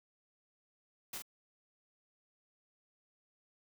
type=noise with echo; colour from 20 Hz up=white; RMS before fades=-42 dBFS; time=1.13-1.18 s; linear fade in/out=5 ms; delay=42 ms; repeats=1; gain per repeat=-4 dB; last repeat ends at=1.222 s; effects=none